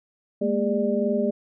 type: tone cluster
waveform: sine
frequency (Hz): 208.6 / 231.4 / 407.4 / 595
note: G#3 / A#3 / G#4 / D5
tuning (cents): +8 / -13 / -33 / +22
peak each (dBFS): -26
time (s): 0.41-1.31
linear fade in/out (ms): 10
effects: none